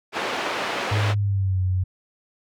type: band-pass noise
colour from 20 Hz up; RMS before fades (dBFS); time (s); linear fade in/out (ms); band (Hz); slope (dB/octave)
pink; -27; 0.12-1.15; 50; 420 to 3100; 12
type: tone with pitch glide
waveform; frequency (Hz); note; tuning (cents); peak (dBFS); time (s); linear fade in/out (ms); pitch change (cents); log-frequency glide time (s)
sine; 103.83 to 92.5; G#2 to F#2; 0 to 0; -19; 0.91-1.84; 10; -200; 1.12-1.61
effects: none